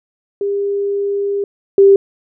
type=tone pair in turn; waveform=sine; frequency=401.5 / 394.4 Hz; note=G4 / G4; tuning=+41 / +11 cents; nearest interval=unison; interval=30 cents; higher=first; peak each=-15 / -4 dBFS; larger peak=second; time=0.41-1.44 / 1.78-1.96 s; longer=first; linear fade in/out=2 ms; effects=none